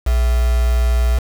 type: tone with quantisation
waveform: sine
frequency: 60.1 Hz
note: B1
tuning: 46 cents flat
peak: -12 dBFS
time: 0.06-1.19 s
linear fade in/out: 10 ms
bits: 4
effects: none